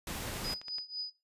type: noise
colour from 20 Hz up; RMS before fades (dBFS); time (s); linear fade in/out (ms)
pink; -39; 0.07-0.54; 2
type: clicks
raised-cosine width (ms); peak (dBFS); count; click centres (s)
0.2; -30; 6; 0.37 / 0.463 / 0.531 / 0.615 / 0.683 / 0.784
type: tone with tremolo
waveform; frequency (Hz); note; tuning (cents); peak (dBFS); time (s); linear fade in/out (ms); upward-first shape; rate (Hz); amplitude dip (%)
sine; 4972; D#8; -2; -33; 0.44-1.1; 5; triangle; 4; 95
effects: noise-tail reverb RT60 0.2 s tail -17 dB re dry + resampled to 32000 Hz